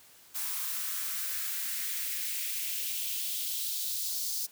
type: noise with high-pass filter sweep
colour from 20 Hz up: blue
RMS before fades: -34 dBFS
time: 0.34-4.47 s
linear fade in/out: 20 ms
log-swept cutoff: 990 to 4900 Hz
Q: 2.1
effects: white hiss -57 dBFS RMS until 4.51 s